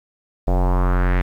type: tone with low-pass filter sweep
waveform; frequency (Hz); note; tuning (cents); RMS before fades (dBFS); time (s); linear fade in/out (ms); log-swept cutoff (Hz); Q
square; 45.21; F#1; -39; -17; 0.47-1.22; 10; 670 to 2100; 2.9
effects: 8-bit